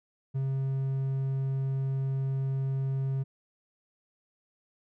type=tone; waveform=triangle; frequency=134.6 Hz; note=C3; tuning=49 cents sharp; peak=-25 dBFS; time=0.34-3.24 s; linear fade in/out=20 ms; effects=none